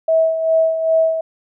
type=tone with tremolo; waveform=sine; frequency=647 Hz; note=E5; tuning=32 cents flat; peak=-10 dBFS; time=0.08-1.21 s; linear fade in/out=5 ms; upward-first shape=sine; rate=2.5 Hz; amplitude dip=60%; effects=none